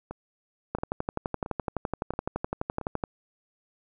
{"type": "two click trains", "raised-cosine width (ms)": 1, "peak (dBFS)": [-14, -22], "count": [28, 5], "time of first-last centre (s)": [[0.75, 3.038], [0.11, 2.813]], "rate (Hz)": [11.8, 1.48], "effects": []}